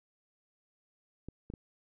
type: clicks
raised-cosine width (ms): 3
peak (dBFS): -29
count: 3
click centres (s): 1.286 / 1.501 / 1.538
effects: none